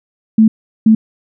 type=tone bursts at uneven times; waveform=sine; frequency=220 Hz; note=A3; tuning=in tune; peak=-4 dBFS; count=2; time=0.38-0.48 / 0.86-0.95 s; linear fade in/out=5 ms; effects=none